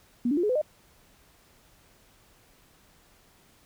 sine tone with pitch steps, 241.3 / 290.3 / 349.2 / 420.1 / 505.4 / 608 Hz, B3 / D4 / F4 / G#4 / B4 / D#5, -40 / -20 / 0 / +20 / +40 / -40 cents, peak -22 dBFS, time 0.25-0.616 s, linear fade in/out 5 ms, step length 61 ms, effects pink hiss -60 dBFS RMS until 3.65 s

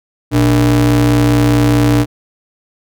square ring-modulated tone, 87.31 Hz, F2, in tune, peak -6 dBFS, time 0.31-2.06 s, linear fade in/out 50 ms, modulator 207 Hz, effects none

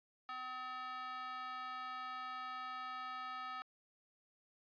square tone with high-pass filter, 254.9 Hz, C4, 45 cents flat, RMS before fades -45 dBFS, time 0.29-3.62 s, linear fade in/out 0 ms, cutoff 1100 Hz, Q 4.7, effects resampled to 11025 Hz

